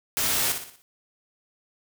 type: noise with echo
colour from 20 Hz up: white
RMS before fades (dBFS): -25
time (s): 0.17-0.52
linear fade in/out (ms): 0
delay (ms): 60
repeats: 5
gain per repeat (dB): -7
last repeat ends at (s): 0.82
effects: none